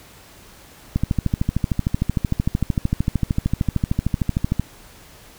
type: click train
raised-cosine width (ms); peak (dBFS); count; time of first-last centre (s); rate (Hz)
5; -6; 49; 0.96-4.596; 13.2
effects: pink hiss -46 dBFS RMS until 5.38 s